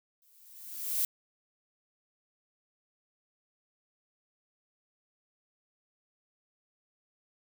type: noise with exponential growth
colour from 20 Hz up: violet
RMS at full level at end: -27 dBFS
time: 0.22-1.05 s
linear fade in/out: 1 ms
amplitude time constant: 180 ms
effects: none